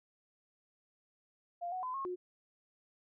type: tone with pitch steps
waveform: sine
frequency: 697 / 740 / 1015 / 1084 / 361.5 Hz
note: F5 / F#5 / B5 / C#6 / F#4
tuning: -4 / 0 / +47 / -39 / -40 cents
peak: -36 dBFS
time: 1.61-2.16 s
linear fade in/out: 20 ms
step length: 110 ms
effects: none